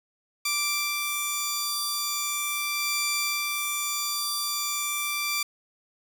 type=tone pair together; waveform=10% pulse; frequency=1174.7 / 2349 Hz; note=D6 / D7; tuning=0 / 0 cents; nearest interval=octave; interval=1200 cents; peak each=-21 / -20 dBFS; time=0.45-5.43 s; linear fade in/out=5 ms; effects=none